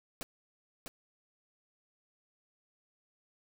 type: noise with echo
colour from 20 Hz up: pink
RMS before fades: -40 dBFS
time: 0.21-0.23 s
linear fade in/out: 0 ms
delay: 650 ms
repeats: 1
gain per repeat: -4 dB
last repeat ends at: 0.88 s
effects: none